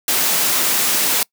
white high-pass noise, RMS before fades -17 dBFS, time 0.08-1.23 s, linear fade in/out 2 ms, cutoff 170 Hz, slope 12 dB/octave, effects noise-tail reverb RT60 0.1 s tail -25 dB re dry

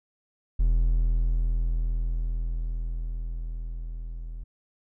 triangle tone with level ramp, 41.2 Hz, E1, in tune, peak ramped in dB -16 to -32 dBFS, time 0.59-4.44 s, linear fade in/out 10 ms, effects none

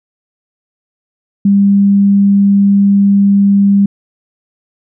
sine tone, 199.5 Hz, G3, 31 cents sharp, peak -5 dBFS, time 1.45-3.86 s, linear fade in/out 5 ms, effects none

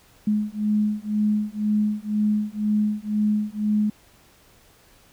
sine beating tone pair, 210 / 212 Hz, G#3 / G#3, +19 / +36 cents, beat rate 2 Hz, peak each -23 dBFS, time 0.27-3.9 s, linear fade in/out 5 ms, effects pink hiss -55 dBFS RMS until 5.12 s

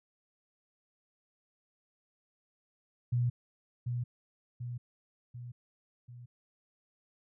sine tone with echo, 121.6 Hz, B2, 26 cents flat, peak -26 dBFS, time 3.12-3.3 s, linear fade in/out 10 ms, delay 740 ms, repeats 4, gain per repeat -5 dB, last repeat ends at 6.26 s, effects none

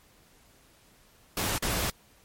pink noise with dropouts, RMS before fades -29 dBFS, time 1.37-1.9 s, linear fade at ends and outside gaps 2 ms, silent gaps 1.581-1.624 s, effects pink hiss -60 dBFS RMS until 2.24 s + MP3 64 kbps

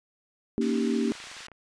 sine chord, Eb dominant seventh, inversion second, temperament equal, 233.1 / 277.2 / 311.1 / 392 Hz, Bb3 / Db4 / Eb4 / G4, 0 / 0 / 0 / 0 cents, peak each -26 / -30 / -32 / -30 dBFS, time 0.58-1.12 s, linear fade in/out 0 ms
pink band-pass noise, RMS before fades -44 dBFS, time 0.61-1.47 s, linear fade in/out 5 ms, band 1500 to 6400 Hz, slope 12 dB/octave
clicks, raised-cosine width 0.5 ms, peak -33 dBFS, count 10, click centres 1.1 / 1.153 / 1.202 / 1.24 / 1.271 / 1.315 / 1.367 / 1.406 / 1.484 / 1.517 s
effects resampled to 22050 Hz

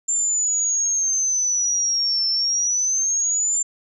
sine exponential two-way sweep, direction down then up, 7290 to 5340 to 7290 Hz, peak -18 dBFS, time 0.08-3.63 s, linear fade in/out 10 ms, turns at 2.29 s, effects none

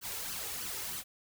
white noise with flanger, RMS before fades -39 dBFS, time 0.01-1.04 s, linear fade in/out 50 ms, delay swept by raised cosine 0.65 to 2.35 ms, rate 3.2 Hz, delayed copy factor +0.65, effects none

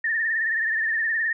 sine tone with vibrato, 1800 Hz, A6, 39 cents sharp, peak -21 dBFS, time 0.04-1.33 s, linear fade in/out 5 ms, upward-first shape triangle, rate 19 Hz, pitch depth 83 cents each way, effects none

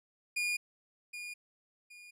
40% pulse tone with echo, 2432 Hz, D#7, 40 cents flat, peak -30 dBFS, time 0.36-0.57 s, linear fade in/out 10 ms, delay 770 ms, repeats 2, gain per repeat -10 dB, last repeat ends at 2.11 s, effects resampled to 32000 Hz

